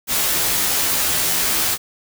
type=noise with comb filter; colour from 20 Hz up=white; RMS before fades=-19 dBFS; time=0.07-1.78 s; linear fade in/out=50 ms; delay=14 ms; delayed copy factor=-0.8; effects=none